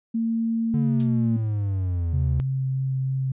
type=tone; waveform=sine; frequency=227.4 Hz; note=A#3; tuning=43 cents flat; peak=-21 dBFS; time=0.14-1.37 s; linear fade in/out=10 ms
type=exponential sweep; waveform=triangle; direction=down; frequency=146.83 to 73.42 Hz; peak=-20 dBFS; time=0.74-2.4 s; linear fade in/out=0 ms
type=noise with exponential decay; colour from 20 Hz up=blue; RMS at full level=-34 dBFS; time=1-1.15 s; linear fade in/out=0 ms; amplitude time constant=31 ms
type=tone with vibrato; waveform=sine; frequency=132.6 Hz; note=C3; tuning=23 cents sharp; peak=-22 dBFS; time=2.13-3.32 s; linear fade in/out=5 ms; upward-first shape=sine; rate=3.2 Hz; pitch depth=9 cents each way
effects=resampled to 8000 Hz